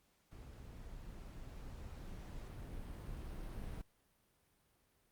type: noise with level ramp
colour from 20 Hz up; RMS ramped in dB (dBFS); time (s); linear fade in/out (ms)
brown; -53 to -44; 0.31-3.82; 10
effects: pink hiss -75 dBFS RMS until 5.11 s + Opus 48 kbps